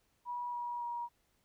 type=tone with pitch steps; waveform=sine; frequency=970 / 961.1 / 952.2 Hz; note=B5 / B5 / A#5; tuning=-31 / -47 / +37 cents; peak=-36 dBFS; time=0.25-1.09 s; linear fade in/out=50 ms; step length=280 ms; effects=pink hiss -75 dBFS RMS until 1.44 s

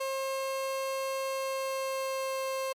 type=tone with pitch glide; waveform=30% pulse; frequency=535 to 530.7 Hz; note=C5 to C5; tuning=+38 to +24 cents; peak=-28 dBFS; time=0-2.73 s; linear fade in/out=10 ms; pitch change=-14 cents; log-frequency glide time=1.24-2.46 s; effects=MP3 64 kbps

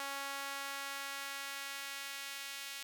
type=tone with high-pass filter sweep; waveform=sawtooth; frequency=277.2 Hz; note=C#4; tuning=in tune; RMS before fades=-43 dBFS; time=0-2.83 s; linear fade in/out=2 ms; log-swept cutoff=1000 to 2500 Hz; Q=0.98; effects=none

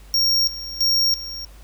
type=tone with tremolo; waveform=square; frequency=5560 Hz; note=F8; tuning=9 cents flat; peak=-16 dBFS; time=0.14-1.45 s; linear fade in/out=2 ms; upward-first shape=square; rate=1.5 Hz; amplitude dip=80%; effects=added 50 Hz sine -41 dBFS peak until 1.63 s + pink hiss -51 dBFS RMS until 1.63 s

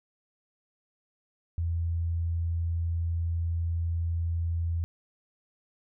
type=tone; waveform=sine; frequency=84 Hz; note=E2; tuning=33 cents sharp; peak=-26 dBFS; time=1.58-4.84 s; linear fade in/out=0 ms; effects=none

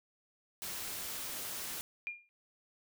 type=noise; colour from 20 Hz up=white; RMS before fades=-41 dBFS; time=0.62-1.81 s; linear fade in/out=0 ms
type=tone with exponential decay; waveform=sine; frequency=2409 Hz; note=D7; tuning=43 cents sharp; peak=-33 dBFS; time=2.07-2.29 s; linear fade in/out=0 ms; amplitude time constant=46 ms
effects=none

